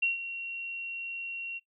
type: tone with ADSR envelope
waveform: sine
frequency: 2741 Hz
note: F7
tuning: 33 cents flat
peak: -22 dBFS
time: 0.02-1.6 s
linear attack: 10 ms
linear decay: 140 ms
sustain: -12 dB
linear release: 30 ms
effects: noise-tail reverb RT60 0.1 s tail -17 dB re dry